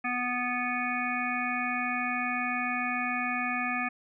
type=harmonic tone; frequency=246.7 Hz; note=B3; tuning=2 cents flat; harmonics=1 / 3 / 5 / 7 / 9 / 10; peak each=-35 / -35 / -35 / -35 / -35 / -35 dBFS; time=0.04-3.89 s; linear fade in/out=10 ms; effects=none